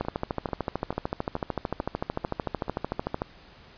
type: two click trains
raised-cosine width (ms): 1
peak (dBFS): -13 / -22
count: 44 / 7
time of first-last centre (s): 0.01-3.219 / 0.05-2.682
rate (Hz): 13.4 / 2.28
effects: pink hiss -52 dBFS RMS until 3.77 s + resampled to 11025 Hz